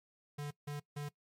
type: tone bursts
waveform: square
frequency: 145.8 Hz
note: D3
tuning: 12 cents flat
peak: -39 dBFS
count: 3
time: 0.38-1.09 s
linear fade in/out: 10 ms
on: 130 ms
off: 160 ms
effects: noise-tail reverb RT60 0.1 s tail -20 dB re dry + MP3 64 kbps